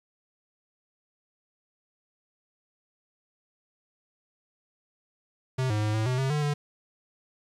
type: tone with pitch steps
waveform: square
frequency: 129.9 / 106 / 106.7 / 109.6 / 127.3 / 133.7 / 149.2 / 146.3 Hz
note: C3 / G#2 / G#2 / A2 / C3 / C3 / D3 / D3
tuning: -12 / +36 / +47 / -6 / -47 / +38 / +28 / -6 cents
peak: -25 dBFS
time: 5.58-6.54 s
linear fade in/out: 10 ms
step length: 120 ms
effects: low-pass 8000 Hz 12 dB/octave + 10-bit